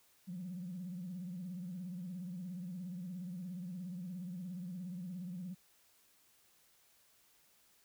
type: tone with vibrato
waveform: sine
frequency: 180 Hz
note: F#3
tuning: 47 cents flat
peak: -40 dBFS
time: 0.27-5.55 s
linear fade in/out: 20 ms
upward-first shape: sine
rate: 17 Hz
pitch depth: 110 cents each way
effects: tanh soft clip ceiling -36 dBFS + white hiss -69 dBFS RMS until 7.84 s